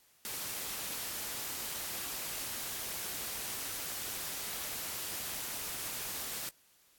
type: noise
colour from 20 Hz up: white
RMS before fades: -39 dBFS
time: 0.25-6.49 s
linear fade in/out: 0 ms
effects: white hiss -66 dBFS RMS until 6.98 s + AAC 64 kbps